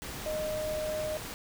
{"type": "tone in noise", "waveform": "sine", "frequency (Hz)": 617, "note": "D#5", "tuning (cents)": -15, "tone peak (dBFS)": -31, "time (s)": [0.26, 1.17], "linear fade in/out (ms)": 0, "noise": "pink", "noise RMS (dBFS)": -40, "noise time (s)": [0.02, 1.34], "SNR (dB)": 6, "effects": []}